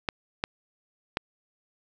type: clicks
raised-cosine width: 0.3 ms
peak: -10 dBFS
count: 3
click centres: 0.088 / 0.439 / 1.171 s
effects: none